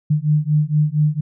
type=beating tone pair; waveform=sine; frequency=148.9 / 153.2 Hz; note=D3 / D#3; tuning=+24 / -27 cents; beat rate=4.3 Hz; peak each=-17 dBFS; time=0.1-1.21 s; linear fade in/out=10 ms; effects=none